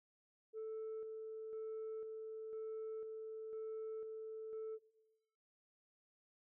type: tone with tremolo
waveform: sine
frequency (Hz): 440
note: A4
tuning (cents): 0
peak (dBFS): -40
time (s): 0.53-4.79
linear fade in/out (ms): 50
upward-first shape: square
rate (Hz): 1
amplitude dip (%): 35
effects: noise-tail reverb RT60 0.9 s tail -18 dB re dry + tanh soft clip ceiling -41 dBFS